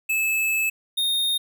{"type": "tone pair in turn", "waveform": "square", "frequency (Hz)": [2608, 3688], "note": ["E7", "A#7"], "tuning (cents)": [-19, -19], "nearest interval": "tritone", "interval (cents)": 600, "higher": "second", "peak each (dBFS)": -21, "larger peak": "neither", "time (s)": [[0.09, 0.7], [0.97, 1.38]], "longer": "first", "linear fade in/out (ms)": 10, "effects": ["10-bit"]}